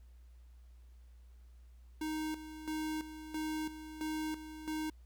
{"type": "tone with tremolo", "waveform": "square", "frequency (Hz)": 311.1, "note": "D#4", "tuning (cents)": 0, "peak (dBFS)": -36, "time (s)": [2.01, 4.9], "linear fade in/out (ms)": 5, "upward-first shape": "square", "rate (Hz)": 1.5, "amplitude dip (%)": 70, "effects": ["added 60 Hz sine -54 dBFS peak until 5.05 s", "pink hiss -75 dBFS RMS until 5.05 s"]}